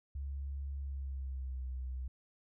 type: tone with pitch glide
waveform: sine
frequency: 69.3 to 63.92 Hz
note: C#2 to C2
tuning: 0 to -40 cents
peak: -37 dBFS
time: 0.15-2.08 s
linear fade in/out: 5 ms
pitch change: -140 cents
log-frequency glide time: 0.8-1.66 s
effects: none